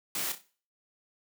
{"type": "noise with echo", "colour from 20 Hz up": "white", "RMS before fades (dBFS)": -33, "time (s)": [0.15, 0.32], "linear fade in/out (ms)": 2, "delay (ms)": 31, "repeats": 3, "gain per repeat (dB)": -9, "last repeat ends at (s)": 0.413, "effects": ["noise-tail reverb RT60 0.4 s tail -17 dB re dry", "high-pass 150 Hz 12 dB/octave"]}